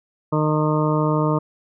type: harmonic tone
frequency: 153.1 Hz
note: D#3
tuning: 28 cents flat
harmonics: 1 / 2 / 3 / 4 / 6 / 7 / 8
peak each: -20 / -23 / -25 / -26 / -28 / -28 / -29 dBFS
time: 0.32-1.39 s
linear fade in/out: 10 ms
effects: none